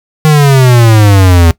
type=exponential sweep; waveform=square; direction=down; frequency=157 to 81.8 Hz; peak=-3 dBFS; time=0.25-1.51 s; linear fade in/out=0 ms; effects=noise-tail reverb RT60 0.1 s tail -19 dB re dry